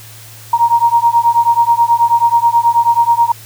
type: beating tone pair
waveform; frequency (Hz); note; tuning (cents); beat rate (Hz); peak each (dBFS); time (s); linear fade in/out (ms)
sine; 932.3 / 941.6; A#5 / A#5; 0 / +17; 9.3; -11; 0.53-3.32; 5
effects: added 110 Hz sine -37 dBFS peak until 3.45 s + white hiss -37 dBFS RMS until 3.45 s

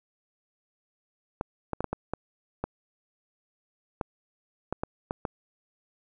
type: clicks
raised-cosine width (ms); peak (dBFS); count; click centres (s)
1; -15; 12; 1.411 / 1.733 / 1.806 / 1.843 / 1.93 / 2.136 / 2.64 / 4.012 / 4.726 / 4.835 / 5.109 / 5.252
effects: none

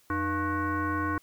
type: tone with frequency modulation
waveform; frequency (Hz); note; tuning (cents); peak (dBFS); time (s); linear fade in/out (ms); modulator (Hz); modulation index
sine; 699; F5; +1; -26; 0.1-1.18; 2; 394; 2.2
effects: white hiss -63 dBFS RMS until 1.22 s

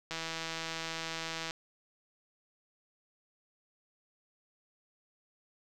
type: click train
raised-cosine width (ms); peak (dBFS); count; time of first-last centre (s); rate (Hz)
0.2; -20; 229; 0.11-1.509; 163
effects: none

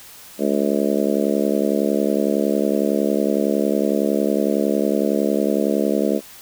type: harmonic tone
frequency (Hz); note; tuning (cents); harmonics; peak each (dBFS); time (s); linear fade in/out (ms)
70.9; C#2; +40; 3 / 4 / 5 / 6 / 7 / 8 / 9; -22 / -23 / -24 / -25 / -25 / -26 / -27; 0.38-6.21; 50
effects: white hiss -42 dBFS RMS until 6.41 s

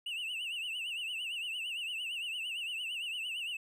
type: tone with vibrato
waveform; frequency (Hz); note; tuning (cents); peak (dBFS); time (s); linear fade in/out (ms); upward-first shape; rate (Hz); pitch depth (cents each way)
triangle; 2794; F7; 0; -34; 0.06-3.57; 5; triangle; 8.8; 150
effects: none

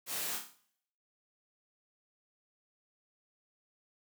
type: noise with echo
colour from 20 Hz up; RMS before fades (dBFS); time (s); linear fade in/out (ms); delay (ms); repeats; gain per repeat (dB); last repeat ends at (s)
white; -38; 0.06-0.4; 50; 30; 6; -5; 0.58
effects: noise-tail reverb RT60 0.7 s tail -18 dB re dry + high-pass 200 Hz 12 dB/octave

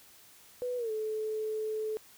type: tone with pitch glide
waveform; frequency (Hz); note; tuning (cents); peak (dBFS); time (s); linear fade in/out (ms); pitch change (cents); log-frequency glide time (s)
sine; 495.2 to 433.6; B4 to A4; +5 to -25; -31; 0.62-1.97; 0; -230; 0.77-0.91
effects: white hiss -57 dBFS RMS until 2.17 s

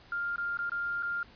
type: tone with dropouts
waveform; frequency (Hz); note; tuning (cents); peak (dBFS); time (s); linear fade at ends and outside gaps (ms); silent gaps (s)
sine; 1400; F6; +4; -30; 0.12-1.23; 2; 0.36-0.381 / 0.572-0.589 / 0.696-0.718 / 1.025-1.03
effects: pink hiss -56 dBFS RMS until 1.35 s + resampled to 11025 Hz

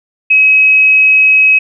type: tone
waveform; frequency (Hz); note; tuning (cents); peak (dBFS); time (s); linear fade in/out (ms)
sine; 2550; D#7; +42; -4; 0.3-1.59; 10
effects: none

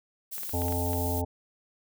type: noise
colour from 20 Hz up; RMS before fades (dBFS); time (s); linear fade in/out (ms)
violet; -36; 0.31-1.22; 20
type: clicks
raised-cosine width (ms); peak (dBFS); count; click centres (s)
0.3; -26; 7; 0.381 / 0.433 / 0.494 / 0.619 / 0.683 / 0.724 / 0.933
type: harmonic tone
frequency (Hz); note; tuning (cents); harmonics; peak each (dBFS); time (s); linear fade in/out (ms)
87.31; F2; 0; 1 / 3 / 5 / 7 / 9 / 10; -29 / -34 / -36 / -37 / -39 / -39; 0.53-1.25; 10
effects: none

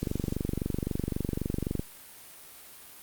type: click train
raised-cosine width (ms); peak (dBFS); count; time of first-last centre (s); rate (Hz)
3; -16; 43; 0.03-1.795; 23.8
effects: white hiss -49 dBFS RMS until 3.02 s + Opus 48 kbps

